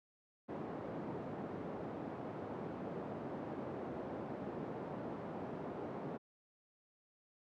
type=band-pass noise; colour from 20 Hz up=pink; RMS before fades=-44 dBFS; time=0.48-6.18 s; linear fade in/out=20 ms; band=180 to 720 Hz; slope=12 dB/octave; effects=high-pass 80 Hz 12 dB/octave